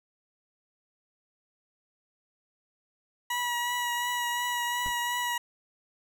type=tone with vibrato; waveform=20% pulse; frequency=967 Hz; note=B5; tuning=37 cents flat; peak=-23 dBFS; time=3.3-5.38 s; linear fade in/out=5 ms; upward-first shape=triangle; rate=2.8 Hz; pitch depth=20 cents each way
type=noise with exponential decay; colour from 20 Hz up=brown; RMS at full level=-34 dBFS; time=4.86-4.96 s; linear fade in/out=0 ms; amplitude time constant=20 ms
effects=none